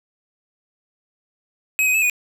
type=tone with pitch steps; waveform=square; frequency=2545 / 2512 / 2599 / 2471 Hz; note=D#7 / D#7 / E7 / D#7; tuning=+39 / +16 / -25 / -13 cents; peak=-16 dBFS; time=1.79-2.098 s; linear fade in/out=0 ms; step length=77 ms; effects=none